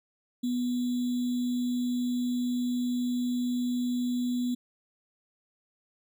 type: tone with sample-and-hold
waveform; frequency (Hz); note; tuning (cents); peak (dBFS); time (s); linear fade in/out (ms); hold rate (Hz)
sine; 246; B3; -7; -26; 0.43-4.55; 10; 3675
effects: none